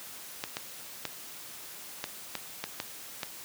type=clicks; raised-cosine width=0.2 ms; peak=-15 dBFS; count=8; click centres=0.439 / 0.569 / 1.053 / 2.041 / 2.353 / 2.64 / 2.801 / 3.232 s; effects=white hiss -45 dBFS RMS until 3.44 s + high-pass 100 Hz 12 dB/octave